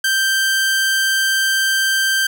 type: tone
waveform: sawtooth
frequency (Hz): 1568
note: G6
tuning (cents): 0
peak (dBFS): -11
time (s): 0.04-2.27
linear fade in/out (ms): 5
effects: none